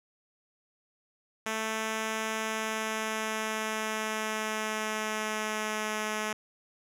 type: tone with pitch glide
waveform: 5% pulse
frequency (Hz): 220 to 214.6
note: A3 to A3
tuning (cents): 0 to -43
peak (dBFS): -19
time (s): 1.46-6.33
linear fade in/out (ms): 5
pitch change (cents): -43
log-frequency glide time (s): 2.37-6.02
effects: low-pass 12000 Hz 12 dB/octave